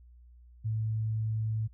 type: tone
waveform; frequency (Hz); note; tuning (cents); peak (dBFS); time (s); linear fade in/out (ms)
sine; 110; A2; 0; -28; 0.64-1.68; 20
effects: added 60 Hz sine -52 dBFS peak until 1.73 s